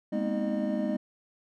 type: tone cluster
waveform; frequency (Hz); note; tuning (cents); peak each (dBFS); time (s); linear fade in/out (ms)
triangle; 206.2 / 237 / 256.3 / 314.3 / 608; G#3 / A#3 / C4 / D#4 / D#5; -12 / +29 / -36 / +18 / -40; -29 / -32 / -33 / -32 / -32; 0.12-0.97; 10
effects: none